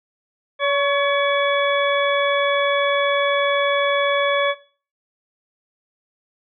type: harmonic tone with a mistuned harmonic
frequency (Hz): 567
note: C#5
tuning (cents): +39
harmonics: 1 / 2 / 3 / 4 / 6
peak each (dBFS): -19 / -22 / -24 / -25 / -27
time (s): 0.59-4.55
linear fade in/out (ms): 50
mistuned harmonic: 2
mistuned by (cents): -28
effects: noise-tail reverb RT60 0.4 s tail -17 dB re dry